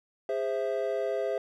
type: chord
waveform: triangle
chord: Ab augmented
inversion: none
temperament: equal with one note detuned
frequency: 408.9 / 523.3 / 659.3 Hz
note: Ab4 / C5 / E5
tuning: -27 / 0 / 0 cents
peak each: -30 dBFS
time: 0.29-1.38 s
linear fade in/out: 2 ms
effects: none